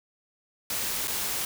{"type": "noise with dropouts", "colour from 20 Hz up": "white", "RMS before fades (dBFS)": -30, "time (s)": [0.7, 1.45], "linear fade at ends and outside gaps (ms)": 2, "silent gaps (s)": [1.074, 1.079], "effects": []}